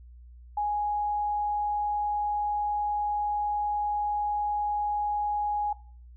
sine tone, 830.6 Hz, G#5, in tune, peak -25 dBFS, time 0.57-5.73 s, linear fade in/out 5 ms, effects noise-tail reverb RT60 0.4 s tail -17 dB re dry + added 60 Hz sine -46 dBFS peak until 6.16 s

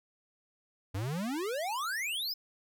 square exponential sweep, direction up, 90 to 5320 Hz, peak -33 dBFS, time 0.94-2.34 s, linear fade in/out 10 ms, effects none

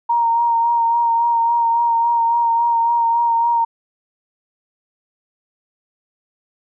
sine tone with vibrato, 932.3 Hz, A#5, in tune, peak -13 dBFS, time 0.09-3.65 s, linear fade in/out 10 ms, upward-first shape sine, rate 3.6 Hz, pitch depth 22 cents each way, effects none

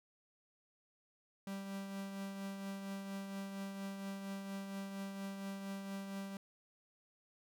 45% pulse tone with tremolo, 196 Hz, G3, in tune, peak -40 dBFS, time 1.47-6.37 s, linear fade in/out 2 ms, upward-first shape triangle, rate 4.3 Hz, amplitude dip 45%, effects none

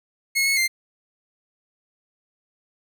sawtooth tone with pitch steps, 2173 / 2193 / 2094 Hz, C#7 / C#7 / C7, -35 / -19 / +1 cents, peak -15 dBFS, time 0.35-0.68 s, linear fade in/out 20 ms, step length 110 ms, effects none

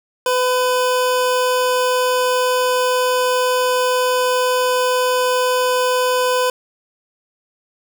25% pulse tone, 503 Hz, B4, 32 cents sharp, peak -11 dBFS, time 0.26-6.5 s, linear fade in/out 2 ms, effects none

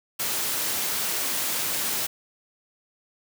white high-pass noise, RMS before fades -27 dBFS, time 0.19-2.07 s, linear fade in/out 10 ms, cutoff 120 Hz, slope 12 dB/octave, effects none

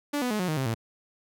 sawtooth tone with pitch steps, 290 / 248.1 / 212.3 / 181.64 / 155.41 / 132.97 / 113.76 Hz, D4 / B3 / G#3 / F#3 / D#3 / C3 / A#2, -22 / +8 / +38 / -32 / -2 / +28 / -42 cents, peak -22 dBFS, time 0.13-0.746 s, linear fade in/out 10 ms, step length 88 ms, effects none

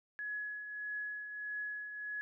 sine tone with tremolo, 1688 Hz, G#6, 28 cents sharp, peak -36 dBFS, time 0.19-2.21 s, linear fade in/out 0 ms, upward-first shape triangle, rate 1.6 Hz, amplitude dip 55%, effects none

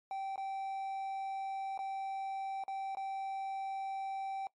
triangle tone with dropouts, 777 Hz, G5, 16 cents flat, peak -34 dBFS, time 0.11-4.47 s, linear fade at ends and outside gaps 1 ms, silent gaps 0.359-0.378 / 1.776-1.79 / 2.638-2.68 / 2.95-2.97 s, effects noise-tail reverb RT60 0.1 s tail -20 dB re dry + MP3 48 kbps

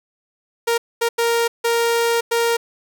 sawtooth tone bursts at uneven times, 466.2 Hz, A#4, in tune, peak -12 dBFS, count 5, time 0.67-0.78 / 1.01-1.09 / 1.18-1.48 / 1.64-2.21 / 2.31-2.57 s, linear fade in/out 10 ms, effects none

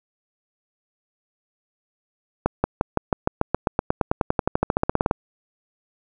accelerating click train, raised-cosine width 1 ms, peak -4 dBFS, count 27, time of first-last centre 2.46-5.111 s, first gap 180 ms, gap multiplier 0.95, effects none

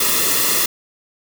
white noise with comb filter, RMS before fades -17 dBFS, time 0-0.66 s, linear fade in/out 5 ms, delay 1.3 ms, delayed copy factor -0.75, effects none

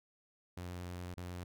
sawtooth tone with dropouts, 89 Hz, F2, 33 cents sharp, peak -38 dBFS, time 0.57-1.44 s, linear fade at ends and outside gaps 5 ms, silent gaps 1.141-1.172 s, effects none

